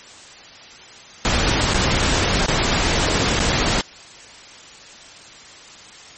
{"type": "noise with dropouts", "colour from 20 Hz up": "pink", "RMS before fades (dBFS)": -18, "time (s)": [1.25, 3.81], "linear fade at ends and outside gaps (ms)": 0, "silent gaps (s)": [[1.736, 1.744], [2.461, 2.483], [3.393, 3.401], [3.524, 3.528]], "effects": ["white hiss -41 dBFS RMS until 6.17 s", "MP3 32 kbps"]}